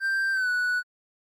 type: tone with pitch glide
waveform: triangle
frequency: 1574 to 1477.1 Hz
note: G6 to F#6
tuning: +7 to -3 cents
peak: -21 dBFS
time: 0-0.83 s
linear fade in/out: 50 ms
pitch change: -110 cents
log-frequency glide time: 0.32-0.49 s
effects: Opus 32 kbps